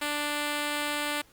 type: tone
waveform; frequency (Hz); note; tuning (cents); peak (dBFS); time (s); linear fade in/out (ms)
5% pulse; 294.3; D4; +4; -17; 0.01-1.22; 10
effects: pink hiss -59 dBFS RMS until 1.32 s + Opus 48 kbps